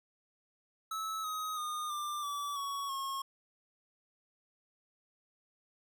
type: tone with pitch steps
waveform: square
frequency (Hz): 1300 / 1261.5 / 1224.2 / 1188 / 1152.8 / 1118.7 / 1085.6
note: E6 / D#6 / D#6 / D6 / D6 / C#6 / C#6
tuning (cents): -24 / +23 / -28 / +20 / -33 / +15 / -36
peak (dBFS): -36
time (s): 0.91-3.22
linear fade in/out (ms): 5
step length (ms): 330
effects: none